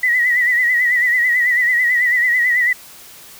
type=tone with vibrato; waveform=sine; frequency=1952 Hz; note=B6; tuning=21 cents flat; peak=-12 dBFS; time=0.03-2.73 s; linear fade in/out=5 ms; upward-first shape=sine; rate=9.1 Hz; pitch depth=65 cents each way; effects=white hiss -40 dBFS RMS until 3.39 s